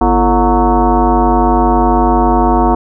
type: tone with frequency modulation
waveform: sine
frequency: 337 Hz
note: E4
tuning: 38 cents sharp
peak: -7 dBFS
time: 0.01-2.75 s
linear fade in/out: 5 ms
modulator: 194 Hz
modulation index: 3.6
effects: none